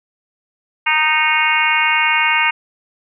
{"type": "harmonic tone with a mistuned harmonic", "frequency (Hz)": 309.3, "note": "D#4", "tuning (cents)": -10, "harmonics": [3, 4, 5, 6, 7, 8, 9], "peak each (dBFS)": [-19, -23, -22, -23, -17, -21, -20], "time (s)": [0.86, 2.51], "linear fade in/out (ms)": 10, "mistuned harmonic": 7, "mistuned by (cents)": 15, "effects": []}